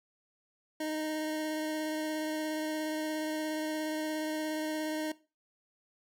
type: tone with vibrato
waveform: 25% pulse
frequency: 310 Hz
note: D#4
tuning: 6 cents flat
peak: -29 dBFS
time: 0.8-5.12 s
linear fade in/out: 5 ms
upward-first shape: square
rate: 17 Hz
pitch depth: 9 cents each way
effects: noise-tail reverb RT60 0.3 s tail -18 dB re dry